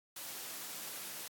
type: noise with amplitude modulation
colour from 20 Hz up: white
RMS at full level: -43 dBFS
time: 0.16-1.28 s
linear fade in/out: 5 ms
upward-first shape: sine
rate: 258 Hz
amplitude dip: 30%
effects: high-pass 150 Hz 12 dB/octave + AAC 64 kbps